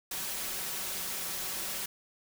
white noise with comb filter, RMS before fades -36 dBFS, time 0.11-1.86 s, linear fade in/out 5 ms, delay 5.3 ms, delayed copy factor +0.5, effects none

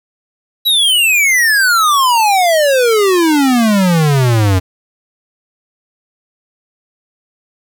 square exponential sweep, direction down, 3951 to 90 Hz, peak -9 dBFS, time 0.65-4.6 s, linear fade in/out 20 ms, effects 7-bit

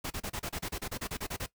pink noise bursts, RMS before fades -36 dBFS, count 15, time 0.04-1.463 s, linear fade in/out 10 ms, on 65 ms, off 32 ms, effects noise-tail reverb RT60 0.1 s tail -17 dB re dry

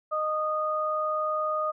sine tone pair together, 617 / 1234 Hz, D#5 / D#6, -15 / -15 cents, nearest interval octave, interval 1200 cents, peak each -29 / -27 dBFS, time 0.11-1.72 s, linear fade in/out 20 ms, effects none

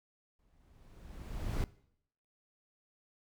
brown noise with exponential growth, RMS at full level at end -32 dBFS, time 0.39-1.64 s, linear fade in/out 1 ms, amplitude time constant 270 ms, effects noise-tail reverb RT60 0.7 s tail -20 dB re dry

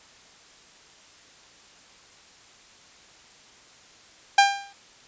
sawtooth tone with exponential decay, 798 Hz, G5, 31 cents sharp, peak -7 dBFS, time 4.38-4.73 s, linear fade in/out 5 ms, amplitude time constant 75 ms, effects white hiss -52 dBFS RMS until 5.07 s + resampled to 16000 Hz

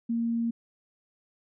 sine tone, 231.9 Hz, A#3, 9 cents flat, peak -25 dBFS, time 0.09-0.51 s, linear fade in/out 10 ms, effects none

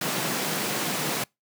pink high-pass noise, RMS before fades -28 dBFS, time 0.01-1.24 s, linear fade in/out 5 ms, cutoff 140 Hz, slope 48 dB/octave, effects noise-tail reverb RT60 0.2 s tail -26 dB re dry

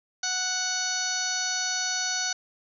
harmonic tone, 740 Hz, F#5, in tune, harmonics 1 / 2 / 3 / 4 / 5 / 6 / 7 / 8 / 9, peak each -37 / -32 / -41 / -41 / -37 / -32 / -41 / -30 / -39 dBFS, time 0.23-2.33 s, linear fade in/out 5 ms, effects none

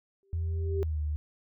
sine tone with exponential growth, 392 Hz, G4, in tune, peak -27 dBFS, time 0.23-0.83 s, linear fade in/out 0 ms, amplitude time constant 130 ms
sine tone with pitch glide, 83.7 to 75 Hz, E2 to D2, +27 to +37 cents, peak -28 dBFS, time 0.33-1.16 s, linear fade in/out 0 ms, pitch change -190 cents, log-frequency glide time 0.75-1 s
effects none

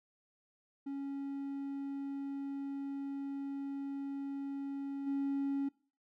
triangle tone with level steps, 277.3 Hz, C#4, 1 cent sharp, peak -35 / -29 dBFS, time 0.86-5.69 s, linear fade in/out 10 ms, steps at 5.06 s, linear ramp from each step 20 ms, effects noise-tail reverb RT60 0.4 s tail -23 dB re dry + tanh soft clip ceiling -26 dBFS

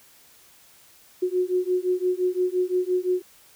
sine beating tone pair, 361.6 / 367.4 Hz, F#4 / F#4, -40 / -12 cents, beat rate 5.8 Hz, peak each -24 dBFS, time 1.22-3.22 s, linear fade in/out 10 ms, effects white hiss -54 dBFS RMS until 3.55 s

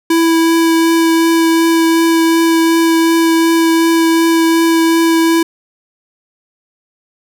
square tone with vibrato, 329.6 Hz, E4, in tune, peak -9 dBFS, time 0.1-5.43 s, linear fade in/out 5 ms, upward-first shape triangle, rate 2.7 Hz, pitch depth 10 cents each way, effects none

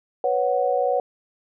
sine chord, B suspended second, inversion none, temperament just, 493.9 / 555.6 / 740.8 Hz, B4 / C#5 / F#5, 0 / +4 / +2 cents, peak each -23 dBFS, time 0.24-1 s, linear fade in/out 2 ms, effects none

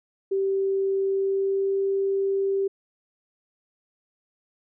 sine tone with pitch glide, 388.9 to 391.4 Hz, G4 to G4, -14 to -3 cents, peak -21 dBFS, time 0.31-2.68 s, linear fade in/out 10 ms, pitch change +11 cents, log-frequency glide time 1.05-1.81 s, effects none

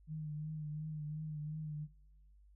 sine tone with vibrato, 153.2 Hz, D#3, 27 cents flat, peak -39 dBFS, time 0.07-1.88 s, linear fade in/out 50 ms, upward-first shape triangle, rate 2.8 Hz, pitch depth 44 cents each way, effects noise-tail reverb RT60 1.0 s tail -21 dB re dry + added 50 Hz sine -60 dBFS peak until 2.55 s

